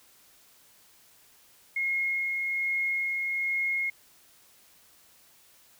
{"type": "tone with tremolo", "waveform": "sine", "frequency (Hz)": 2154, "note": "C7", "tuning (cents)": 50, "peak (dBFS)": -25, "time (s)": [1.76, 3.9], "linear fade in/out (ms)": 5, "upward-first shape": "sine", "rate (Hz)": 1.2, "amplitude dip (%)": 25, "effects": ["white hiss -59 dBFS RMS until 5.79 s"]}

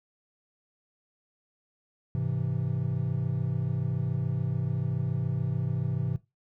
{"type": "chord", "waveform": "triangle", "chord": "Ab augmented", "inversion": "none", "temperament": "equal", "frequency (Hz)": [103.83, 130.81, 164.81], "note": ["Ab2", "C3", "E3"], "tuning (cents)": [0, 0, 0], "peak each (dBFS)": [-31, -27, -31], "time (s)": [2.15, 6.16], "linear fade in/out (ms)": 0, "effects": ["noise-tail reverb RT60 0.2 s tail -17 dB re dry"]}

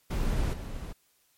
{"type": "noise with level steps", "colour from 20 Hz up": "brown", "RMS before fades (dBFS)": [-28, -37], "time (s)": [0.1, 0.93], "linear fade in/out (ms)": 10, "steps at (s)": 0.53, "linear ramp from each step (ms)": 5, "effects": ["white hiss -68 dBFS RMS until 1.37 s", "MP3 64 kbps"]}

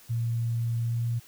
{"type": "tone with pitch glide", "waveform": "sine", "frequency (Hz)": [116.54, 117.69], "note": ["A#2", "A#2"], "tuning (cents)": [0, 17], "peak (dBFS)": -25, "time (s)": [0.09, 1.2], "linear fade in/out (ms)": 20, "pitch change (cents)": 17, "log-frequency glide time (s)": [0.79, 1.06], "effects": ["white hiss -54 dBFS RMS until 1.27 s"]}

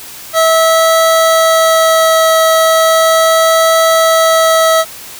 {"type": "tone with vibrato", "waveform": "25% pulse", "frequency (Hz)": 649, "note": "E5", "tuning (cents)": -27, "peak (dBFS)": -3, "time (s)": [0.33, 4.85], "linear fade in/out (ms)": 50, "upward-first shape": "triangle", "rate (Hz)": 0.36, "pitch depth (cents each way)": 8, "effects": ["white hiss -30 dBFS RMS until 5.19 s"]}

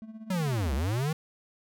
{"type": "tone with tremolo", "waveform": "triangle", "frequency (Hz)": 220, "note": "A3", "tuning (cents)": 0, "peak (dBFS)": -36, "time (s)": [0.02, 0.78], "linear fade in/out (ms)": 0, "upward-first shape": "sine", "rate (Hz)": 16, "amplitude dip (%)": 70}
{"type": "linear two-way sweep", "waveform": "square", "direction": "down then up", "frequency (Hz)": [193.3, 61.74, 163.6], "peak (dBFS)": -27, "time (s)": [0.3, 1.13], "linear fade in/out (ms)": 5, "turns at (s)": 0.74}
{"effects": []}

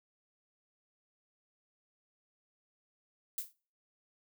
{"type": "noise with exponential decay", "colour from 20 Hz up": "violet", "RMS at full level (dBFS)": -32, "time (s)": [3.38, 3.53], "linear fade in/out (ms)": 2, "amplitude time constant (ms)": 31, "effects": ["noise-tail reverb RT60 0.4 s tail -23 dB re dry"]}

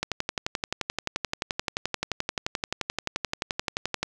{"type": "click train", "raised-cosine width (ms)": 0.2, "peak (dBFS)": -9, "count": 47, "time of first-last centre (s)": [0.03, 4.03], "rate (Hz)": 11.5, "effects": []}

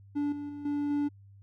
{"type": "tone with level steps", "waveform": "triangle", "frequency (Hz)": 289.8, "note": "D4", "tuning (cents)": -23, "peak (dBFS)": [-25, -33, -36, -26, -24], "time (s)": [0.15, 1.09], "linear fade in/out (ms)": 20, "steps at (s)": [0.32, 0.49, 0.65, 0.9], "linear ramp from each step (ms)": 5, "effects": ["added 99 Hz sine -51 dBFS peak until 1.42 s"]}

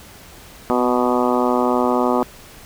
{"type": "harmonic tone with a mistuned harmonic", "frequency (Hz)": 123.47, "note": "B2", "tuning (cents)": 0, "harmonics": [2, 3, 4, 5, 6, 7, 8, 9, 10], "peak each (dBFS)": [-20, -22, -23, -24, -25, -25, -26, -27, -27], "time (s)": [0.7, 2.23], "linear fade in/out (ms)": 0, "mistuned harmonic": 2, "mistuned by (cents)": 25, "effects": ["pink hiss -42 dBFS RMS until 2.65 s"]}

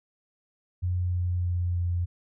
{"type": "tone with pitch steps", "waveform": "sine", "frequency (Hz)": [89.7, 88.98, 88.26, 87.55], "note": ["F2", "F2", "F2", "F2"], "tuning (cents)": [47, 33, 19, 5], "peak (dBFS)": -24, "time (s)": [0.82, 2.06], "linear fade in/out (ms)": 20, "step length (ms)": 310, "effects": []}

